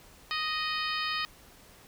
harmonic tone with a mistuned harmonic, 622.3 Hz, D#5, in tune, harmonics 2 / 3 / 4 / 5 / 6 / 7 / 8, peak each -34 / -36 / -37 / -38 / -39 / -39 / -40 dBFS, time 0.31-1.25 s, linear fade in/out 0 ms, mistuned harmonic 5, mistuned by -31 cents, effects pink hiss -55 dBFS RMS until 1.87 s

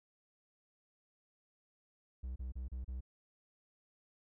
triangle tone bursts, 63.2 Hz, B1, 41 cents sharp, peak -37 dBFS, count 5, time 2.23-3.008 s, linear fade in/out 10 ms, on 130 ms, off 32 ms, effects none

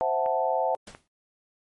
sine chord, F# half-diminished seventh, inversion second, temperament equal, 523.3 / 659.3 / 740 / 880 Hz, C5 / E5 / F#5 / A5, 0 / 0 / 0 / 0 cents, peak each -28 dBFS, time 0.01-0.75 s, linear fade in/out 0 ms
clicks, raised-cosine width 0.5 ms, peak -27 dBFS, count 2, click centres 0.261 / 0.949 s
pink noise with exponential decay, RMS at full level -40 dBFS, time 0.87-1.08 s, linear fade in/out 5 ms, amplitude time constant 45 ms
effects MP3 48 kbps

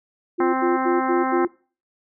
sine tone bursts, 349.2 Hz, F4, in tune, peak -18 dBFS, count 5, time 0.38-1.476 s, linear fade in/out 20 ms, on 160 ms, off 74 ms
harmonic tone, 261.6 Hz, C4, in tune, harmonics 1 / 2 / 3 / 4 / 5 / 6 / 7 / 8, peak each -25 / -31 / -25 / -27 / -29 / -34 / -37 / -38 dBFS, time 0.4-1.45 s, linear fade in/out 2 ms
effects noise-tail reverb RT60 0.4 s tail -23 dB re dry

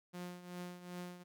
sawtooth tone with tremolo, 178 Hz, F3, 33 cents sharp, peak -38 dBFS, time 0.13-1.24 s, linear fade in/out 20 ms, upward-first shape triangle, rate 2.6 Hz, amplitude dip 75%, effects none

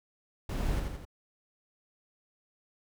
brown noise with echo, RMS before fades -32 dBFS, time 0.49-0.8 s, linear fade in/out 5 ms, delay 84 ms, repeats 3, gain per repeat -4 dB, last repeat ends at 1.052 s, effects none

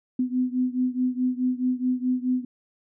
sine beating tone pair, 251.1 / 255.8 Hz, B3 / C4, +29 / -39 cents, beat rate 4.7 Hz, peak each -24 / -26 dBFS, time 0.19-2.45 s, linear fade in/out 5 ms, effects none

